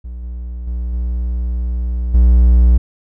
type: tone with level steps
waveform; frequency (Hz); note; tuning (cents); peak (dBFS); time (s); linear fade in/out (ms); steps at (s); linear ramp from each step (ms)
triangle; 60.1; B1; -46; -23 / -21 / -16 / -14 / -4; 0.04-2.78; 10; 0.23 / 0.67 / 0.93 / 2.14; 5
effects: none